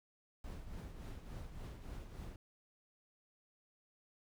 brown noise with tremolo, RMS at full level -45 dBFS, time 0.44-2.36 s, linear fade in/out 2 ms, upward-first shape triangle, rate 3.5 Hz, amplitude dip 60%, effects none

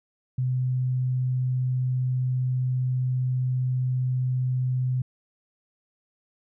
sine tone, 127.5 Hz, C3, 44 cents flat, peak -22 dBFS, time 0.38-5.02 s, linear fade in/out 5 ms, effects none

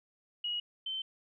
sine tone pair in turn, 2900 / 3089 Hz, F#7 / G7, -35 / -26 cents, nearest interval minor second, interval 109 cents, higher second, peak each -32 / -34 dBFS, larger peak first, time 0.44-0.6 / 0.86-1.02 s, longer neither, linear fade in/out 5 ms, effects none

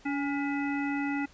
harmonic tone with a mistuned harmonic, 284.3 Hz, C#4, 44 cents sharp, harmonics 1 / 3 / 5 / 7 / 9, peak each -29 / -37 / -40 / -38 / -42 dBFS, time 0.05-1.26 s, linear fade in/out 10 ms, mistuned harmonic 3, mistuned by -59 cents, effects pink hiss -57 dBFS RMS until 1.33 s + resampled to 16000 Hz

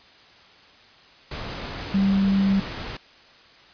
sine tone in noise, 195.5 Hz, G3, 4 cents flat, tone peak -17 dBFS, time 1.94-2.6 s, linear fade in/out 5 ms, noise pink, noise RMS -33 dBFS, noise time 1.31-2.97 s, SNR +13 dB, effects white hiss -51 dBFS RMS until 3.73 s + resampled to 11025 Hz

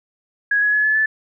sine tone with pitch steps, 1661.2 / 1681.5 / 1702 / 1722.8 / 1743.8 Hz, G#6 / G#6 / G#6 / A6 / A6, 0 / +21 / +42 / -37 / -16 cents, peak -14 dBFS, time 0.51-1.06 s, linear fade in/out 5 ms, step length 110 ms, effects none

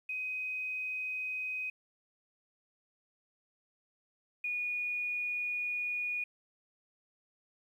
sine tone pair in turn, 2513 / 2454 Hz, D#7 / D#7, +17 / -25 cents, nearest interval unison, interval 42 cents, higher first, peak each -34 / -32 dBFS, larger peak second, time 0.09-1.7 / 4.44-6.24 s, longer second, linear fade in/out 5 ms, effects 11-bit

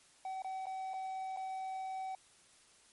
triangle tone with dropouts, 760 Hz, F#5, 46 cents sharp, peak -36 dBFS, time 0.25-2.15 s, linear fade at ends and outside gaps 2 ms, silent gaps 0.421-0.445 / 0.657-0.667 / 0.935-0.939 / 1.364-1.371 s, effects white hiss -64 dBFS RMS until 2.92 s + MP3 48 kbps

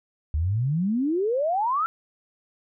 sine exponential sweep, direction up, 71.4 to 1362 Hz, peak -21 dBFS, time 0.34-1.86 s, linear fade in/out 0 ms, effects none

